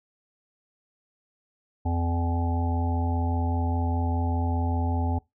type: harmonic tone with a mistuned harmonic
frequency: 85 Hz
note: F2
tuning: 46 cents flat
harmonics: 1 / 3 / 5 / 7 / 9 / 10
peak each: -24 / -31 / -40 / -41 / -35 / -36 dBFS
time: 1.85-5.19 s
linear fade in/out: 10 ms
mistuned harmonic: 1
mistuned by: -30 cents
effects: noise-tail reverb RT60 0.2 s tail -23 dB re dry